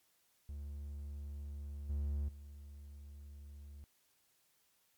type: tone with level steps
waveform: triangle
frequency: 71.9 Hz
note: D2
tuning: 36 cents flat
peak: -40 / -32 / -47 dBFS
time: 0.49-3.84 s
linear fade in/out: 0 ms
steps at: 1.89 / 2.28 s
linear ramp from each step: 10 ms
effects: white hiss -74 dBFS RMS until 4.97 s + MP3 96 kbps